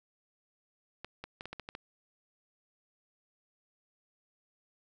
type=clicks; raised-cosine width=0.3 ms; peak=-25 dBFS; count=8; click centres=1.046 / 1.24 / 1.409 / 1.456 / 1.53 / 1.597 / 1.689 / 1.751 s; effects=none